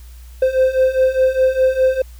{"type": "beating tone pair", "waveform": "triangle", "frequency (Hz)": [517, 521.9], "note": ["C5", "C5"], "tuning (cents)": [-21, -4], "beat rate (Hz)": 4.9, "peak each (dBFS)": [-15, -12], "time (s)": [0.42, 2.02], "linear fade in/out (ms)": 5, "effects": ["added 60 Hz sine -35 dBFS peak until 2.19 s", "white hiss -50 dBFS RMS until 2.19 s"]}